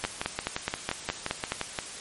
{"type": "two click trains", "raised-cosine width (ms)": 0.3, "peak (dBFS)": [-11, -12], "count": [8, 11], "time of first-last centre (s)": [[0.05, 1.521], [0.04, 1.788]], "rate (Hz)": [4.76, 5.72], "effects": ["white hiss -40 dBFS RMS until 2 s", "MP3 48 kbps"]}